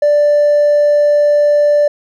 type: tone with hard clipping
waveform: triangle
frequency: 587.3 Hz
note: D5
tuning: in tune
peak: -7 dBFS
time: 0.02-1.88 s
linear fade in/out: 5 ms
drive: 2 dB
effects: none